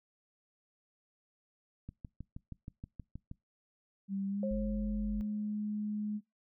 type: click train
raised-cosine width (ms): 5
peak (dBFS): -31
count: 10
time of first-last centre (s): 1.89-3.314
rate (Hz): 6.32
type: tone with pitch glide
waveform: sine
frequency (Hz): 196 to 210.1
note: G3 to G#3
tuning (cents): 0 to +20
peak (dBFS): -33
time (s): 4.08-6.21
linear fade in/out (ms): 50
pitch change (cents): +120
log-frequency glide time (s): 4.27-4.54
type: tone with exponential decay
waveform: sine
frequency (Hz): 538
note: C5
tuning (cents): +48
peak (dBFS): -33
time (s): 4.43-5.54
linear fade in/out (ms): 2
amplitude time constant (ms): 240
type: tone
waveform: sine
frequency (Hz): 49.12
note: G1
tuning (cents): +4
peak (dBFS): -36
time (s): 4.51-5.21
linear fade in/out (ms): 0
effects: noise-tail reverb RT60 0.2 s tail -24 dB re dry